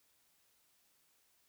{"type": "silence", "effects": ["white hiss -73 dBFS RMS until 1.48 s"]}